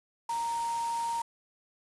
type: tone in noise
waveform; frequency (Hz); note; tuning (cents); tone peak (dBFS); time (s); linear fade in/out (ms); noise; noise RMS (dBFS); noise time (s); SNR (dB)
sine; 930; A#5; -4; -29; 0.29-1.22; 5; white; -43; 0.29-1.22; +11
effects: resampled to 24000 Hz